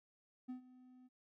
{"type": "tone with ADSR envelope", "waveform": "triangle", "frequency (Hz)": 253, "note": "B3", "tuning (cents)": 42, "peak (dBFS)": -39, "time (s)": [0.48, 1.09], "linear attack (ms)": 18, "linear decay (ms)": 110, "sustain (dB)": -18, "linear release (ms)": 29, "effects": []}